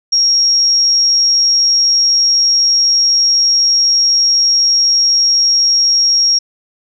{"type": "tone", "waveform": "sine", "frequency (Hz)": 5588, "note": "F8", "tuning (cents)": 0, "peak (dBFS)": -8, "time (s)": [0.12, 6.39], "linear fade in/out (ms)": 10, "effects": []}